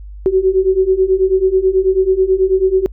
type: beating tone pair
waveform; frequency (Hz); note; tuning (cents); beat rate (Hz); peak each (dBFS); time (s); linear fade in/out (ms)
sine; 372.5 / 381.7; F#4 / G4; +12 / -46; 9.2; -14 / -12; 0.26-2.86; 0
effects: noise-tail reverb RT60 0.1 s tail -26 dB re dry + added 50 Hz sine -29 dBFS peak until 2.92 s